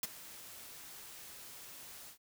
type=noise with ADSR envelope; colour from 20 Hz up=white; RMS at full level=-33 dBFS; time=0.03-2.18 s; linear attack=4 ms; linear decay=25 ms; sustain=-18 dB; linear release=99 ms; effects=none